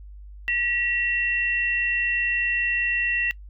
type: tone pair together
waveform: sine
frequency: 1927 / 2722 Hz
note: B6 / F7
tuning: -43 / -45 cents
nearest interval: tritone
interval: 598 cents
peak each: -24 dBFS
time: 0.48-3.31 s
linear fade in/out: 0 ms
effects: noise-tail reverb RT60 0.1 s tail -22 dB re dry + added 50 Hz sine -39 dBFS peak until 3.49 s